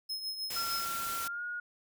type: tone with tremolo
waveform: 45% pulse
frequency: 5160 Hz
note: E8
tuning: 38 cents flat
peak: -33 dBFS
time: 0.09-0.85 s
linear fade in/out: 10 ms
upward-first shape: triangle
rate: 6.5 Hz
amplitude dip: 65%
type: noise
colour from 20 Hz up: white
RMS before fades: -39 dBFS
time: 0.5-1.28 s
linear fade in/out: 5 ms
type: tone with pitch glide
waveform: sine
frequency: 1369 to 1440.4 Hz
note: F6 to F#6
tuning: -35 to -47 cents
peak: -35 dBFS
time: 0.56-1.6 s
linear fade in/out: 5 ms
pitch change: +88 cents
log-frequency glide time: 1.22-1.43 s
effects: none